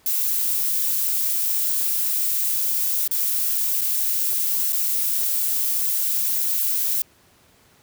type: noise with dropouts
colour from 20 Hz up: violet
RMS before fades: -22 dBFS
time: 0.06-7.02 s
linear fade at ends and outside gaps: 2 ms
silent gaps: 3.078-3.112 / 3.811-3.815 / 4.724-4.729 s
effects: pink hiss -56 dBFS RMS until 7.82 s + high-pass 60 Hz 12 dB/octave